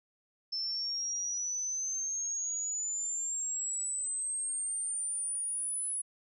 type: exponential sweep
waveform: sine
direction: up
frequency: 5290 to 10260 Hz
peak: -32 dBFS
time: 0.52-6.02 s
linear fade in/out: 10 ms
effects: none